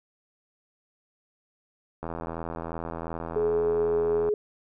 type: click train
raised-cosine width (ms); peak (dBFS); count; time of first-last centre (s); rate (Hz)
1; -20; 188; 2.03-4.288; 82.8
type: tone with pitch glide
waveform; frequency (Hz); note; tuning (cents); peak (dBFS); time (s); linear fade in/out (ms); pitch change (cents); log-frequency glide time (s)
sine; 422.9 to 419.5; G#4 to G#4; +31 to +17; -22; 3.36-4.34; 2; -14; 3.61-4.03
effects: none